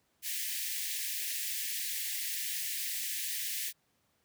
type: high-pass noise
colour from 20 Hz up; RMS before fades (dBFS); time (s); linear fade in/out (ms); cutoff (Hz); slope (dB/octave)
white; -36; 0.22-3.73; 50; 1700; 96
effects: pink hiss -74 dBFS RMS until 4.24 s + high-pass 80 Hz 12 dB/octave